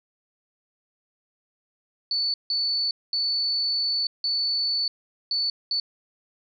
sine tone bursts at uneven times, 4475 Hz, C#8, 16 cents sharp, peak -22 dBFS, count 6, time 2.11-2.34 / 2.5-2.91 / 3.13-4.07 / 4.24-4.88 / 5.31-5.5 / 5.71-5.8 s, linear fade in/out 2 ms, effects none

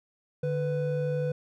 triangle tone pair together, 148.26 / 497.1 Hz, D3 / B4, +17 / +11 cents, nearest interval octave + major sixth, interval 2094 cents, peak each -27 dBFS, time 0.43-1.32 s, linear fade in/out 5 ms, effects none

